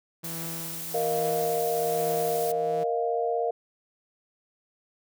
sawtooth tone with tremolo, 164.81 Hz, E3, in tune, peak -31 dBFS, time 0.23-2.84 s, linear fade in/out 10 ms, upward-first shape triangle, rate 1.2 Hz, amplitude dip 70%
blue noise, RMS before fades -36 dBFS, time 0.24-2.52 s, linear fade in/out 5 ms
sine chord, Bb suspended fourth, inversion none, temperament equal, 466.2 / 622.3 / 698.5 Hz, Bb4 / Eb5 / F5, 0 / 0 / 0 cents, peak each -27 / -32 / -28 dBFS, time 0.94-3.51 s, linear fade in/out 5 ms
effects none

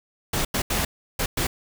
pink noise bursts at uneven times, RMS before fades -24 dBFS, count 5, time 0.33-0.45 / 0.54-0.62 / 0.7-0.85 / 1.19-1.26 / 1.37-1.47 s, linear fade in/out 5 ms, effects none

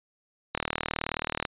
click train, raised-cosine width 0.3 ms, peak -11 dBFS, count 36, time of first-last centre 0.55-1.452 s, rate 38.8 Hz, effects resampled to 8000 Hz

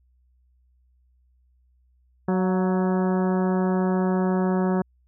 harmonic tone with a mistuned harmonic, 186 Hz, F#3, 9 cents sharp, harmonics 1 / 2 / 3 / 4 / 5 / 6 / 7 / 8 / 9, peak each -21 / -26 / -32 / -33 / -34 / -39 / -40 / -44 / -42 dBFS, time 2.28-4.82 s, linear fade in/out 5 ms, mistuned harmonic 4, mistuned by -37 cents, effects added 62 Hz sine -59 dBFS peak until 5.07 s

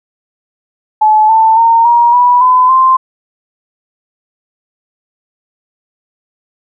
sine tone with pitch steps, 860 / 888.3 / 917.5 / 947.6 / 978.8 / 1011 / 1044.2 Hz, A5 / A5 / A#5 / A#5 / B5 / B5 / C6, -40 / +16 / -28 / +28 / -16 / +40 / -4 cents, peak -4 dBFS, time 1.01-2.97 s, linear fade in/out 10 ms, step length 280 ms, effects none

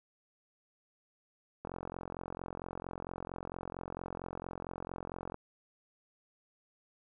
click train, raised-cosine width 1 ms, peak -26 dBFS, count 165, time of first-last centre 1.65-5.344 s, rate 44.4 Hz, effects none

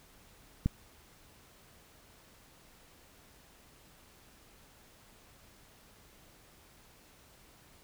click, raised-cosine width 5 ms, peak -15 dBFS, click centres 0.66 s, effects pink hiss -60 dBFS RMS until 7.83 s

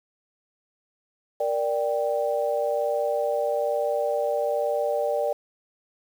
sine chord, G minor, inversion first, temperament equal, 466.2 / 587.3 / 784 Hz, Bb4 / D5 / G5, 0 / 0 / 0 cents, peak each -28 / -24 / -30 dBFS, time 1.4-5.33 s, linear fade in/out 5 ms, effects 8-bit

